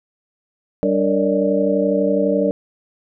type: tone cluster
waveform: sine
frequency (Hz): 194.1 / 292.2 / 460.6 / 571 / 603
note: G3 / D4 / A#4 / D5 / D5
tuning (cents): -17 / -9 / -21 / -49 / +46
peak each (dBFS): -21 / -21 / -20 / -20 / -24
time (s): 0.83-2.51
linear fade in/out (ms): 0
effects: none